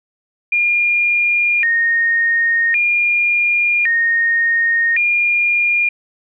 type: tone with vibrato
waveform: sine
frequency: 2114 Hz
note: C7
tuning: 17 cents sharp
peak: -12 dBFS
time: 0.52-5.89 s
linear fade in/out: 5 ms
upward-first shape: square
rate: 0.45 Hz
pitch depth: 230 cents each way
effects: none